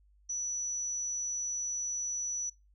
sine tone, 5920 Hz, F#8, in tune, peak -32 dBFS, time 0.29-2.5 s, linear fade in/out 10 ms, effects noise-tail reverb RT60 0.2 s tail -20 dB re dry + added 50 Hz sine -61 dBFS peak until 2.74 s

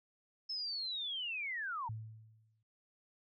sine linear sweep, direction down, 5274 to 869 Hz, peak -37 dBFS, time 0.49-1.89 s, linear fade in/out 10 ms
sine tone with exponential decay, 110 Hz, A2, in tune, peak -37 dBFS, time 1.89-2.63 s, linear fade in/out 5 ms, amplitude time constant 160 ms
effects none

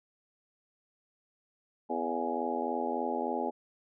harmonic tone with a mistuned harmonic, 83.4 Hz, E2, 21 cents sharp, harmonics 3 / 4 / 5 / 6 / 7 / 8 / 9 / 10, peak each -37 / -39 / -37 / -40 / -39 / -41 / -41 / -35 dBFS, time 1.89-3.51 s, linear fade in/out 20 ms, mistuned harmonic 8, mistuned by +39 cents, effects none

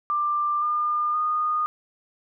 sine tone with pitch steps, 1186 / 1206.7 / 1227.8 Hz, D6 / D6 / D#6, +17 / +47 / -23 cents, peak -21 dBFS, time 0.1-1.66 s, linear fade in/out 0 ms, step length 520 ms, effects none

